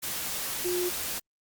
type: tone in noise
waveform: sine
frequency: 357 Hz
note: F4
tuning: 38 cents sharp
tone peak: -27 dBFS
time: 0.64-0.9 s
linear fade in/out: 20 ms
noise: white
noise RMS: -33 dBFS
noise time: 0.02-1.2 s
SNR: +3 dB
effects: Opus 48 kbps